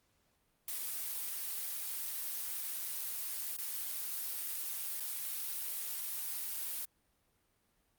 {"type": "noise with dropouts", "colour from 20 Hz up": "blue", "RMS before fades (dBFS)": -39, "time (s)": [0.68, 6.85], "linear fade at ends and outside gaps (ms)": 2, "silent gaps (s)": [[3.567, 3.585], [4.999, 5.004]], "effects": ["pink hiss -75 dBFS RMS until 7.98 s", "Opus 48 kbps"]}